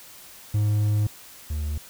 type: tone pair in turn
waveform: triangle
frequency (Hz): 105.2 / 75.38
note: G#2 / D2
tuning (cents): +23 / +46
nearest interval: tritone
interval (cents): 577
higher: first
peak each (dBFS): -17 / -23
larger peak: first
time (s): 0.54-1.07 / 1.5-1.78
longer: first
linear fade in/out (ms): 5
effects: white hiss -46 dBFS RMS until 1.89 s